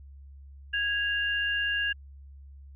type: tone pair together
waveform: sine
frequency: 1652.6 / 2797 Hz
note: G#6 / F7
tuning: -9 / +2 cents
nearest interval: major sixth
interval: 911 cents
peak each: -27 / -30 dBFS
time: 0.73-1.93 s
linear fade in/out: 10 ms
effects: added 69 Hz sine -45 dBFS peak until 2.75 s